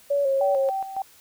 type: tone with vibrato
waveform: sine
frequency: 554.4 Hz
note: C#5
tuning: in tune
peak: -19 dBFS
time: 0.1-0.7 s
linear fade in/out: 10 ms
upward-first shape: square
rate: 3.3 Hz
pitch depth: 39 cents each way
type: tone with tremolo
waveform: sine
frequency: 775 Hz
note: G5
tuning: 20 cents flat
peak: -24 dBFS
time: 0.41-1.02 s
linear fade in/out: 2 ms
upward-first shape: square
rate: 3.6 Hz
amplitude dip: 65%
effects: white hiss -53 dBFS RMS until 1.2 s